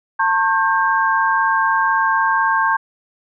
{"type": "tone cluster", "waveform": "sine", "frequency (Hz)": [899, 1083, 1587], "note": ["A5", "C#6", "G6"], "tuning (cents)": [37, -41, 21], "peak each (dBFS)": -18, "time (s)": [0.19, 2.77], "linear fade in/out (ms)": 10, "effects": []}